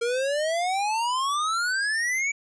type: exponential sweep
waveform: square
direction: up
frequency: 460.6 to 2300 Hz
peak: -24 dBFS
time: 0.01-2.32 s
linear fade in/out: 10 ms
effects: resampled to 22050 Hz